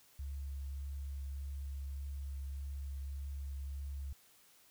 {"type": "tone with vibrato", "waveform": "sine", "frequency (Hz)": 69.3, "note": "C#2", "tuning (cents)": 0, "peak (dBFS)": -39, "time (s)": [0.19, 4.13], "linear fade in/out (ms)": 5, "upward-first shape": "triangle", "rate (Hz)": 1.7, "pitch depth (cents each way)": 15, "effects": ["white hiss -65 dBFS RMS until 4.7 s"]}